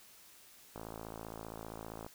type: click train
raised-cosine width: 1 ms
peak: -30 dBFS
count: 73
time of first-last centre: 0.76-2.064 s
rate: 55.2 Hz
effects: white hiss -59 dBFS RMS until 2.14 s